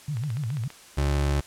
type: tone with vibrato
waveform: sine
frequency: 129 Hz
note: C3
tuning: 24 cents flat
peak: -26 dBFS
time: 0.08-0.68 s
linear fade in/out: 5 ms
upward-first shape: sine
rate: 7 Hz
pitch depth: 300 cents each way
type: click train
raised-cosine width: 0.3 ms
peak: -26 dBFS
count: 9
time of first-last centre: 0.17-0.703 s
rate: 15 Hz
type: tone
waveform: 30% pulse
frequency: 71.1 Hz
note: C#2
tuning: 45 cents sharp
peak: -19 dBFS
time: 0.97-1.41 s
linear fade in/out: 10 ms
effects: white hiss -49 dBFS RMS until 1.46 s + low-pass 10000 Hz 12 dB/octave